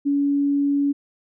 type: tone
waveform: sine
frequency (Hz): 283.3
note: C#4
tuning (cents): +38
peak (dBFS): -17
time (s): 0.05-0.93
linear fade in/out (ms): 20
effects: none